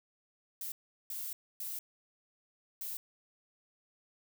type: noise bursts at uneven times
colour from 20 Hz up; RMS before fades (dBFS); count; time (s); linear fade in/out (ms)
violet; -40; 4; 0.61-0.72 / 1.1-1.33 / 1.6-1.79 / 2.81-2.97; 2
effects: none